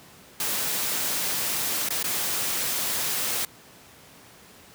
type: noise with dropouts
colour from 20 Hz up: white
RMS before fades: -27 dBFS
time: 0.4-3.45 s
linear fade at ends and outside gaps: 2 ms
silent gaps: 1.888-1.905 / 2.029-2.041 s
effects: pink hiss -50 dBFS RMS until 4.74 s + high-pass 100 Hz 12 dB/octave